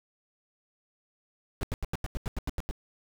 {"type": "noise bursts", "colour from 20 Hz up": "brown", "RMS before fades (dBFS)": -30, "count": 11, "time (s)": [1.61, 2.711], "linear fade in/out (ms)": 0, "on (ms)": 21, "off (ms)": 87, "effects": []}